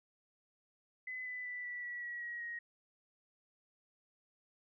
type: tone with pitch steps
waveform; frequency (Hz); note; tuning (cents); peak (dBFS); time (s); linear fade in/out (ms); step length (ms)
sine; 2018 / 1998.3 / 1978.8 / 1959.4 / 1940.3 / 1921.3 / 1902.5 / 1883.9; B6 / B6 / B6 / B6 / B6 / B6 / A#6 / A#6; +37 / +20 / +3 / -14 / -31 / -48 / +35 / +18; -40; 1.07-2.59; 5; 190
effects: none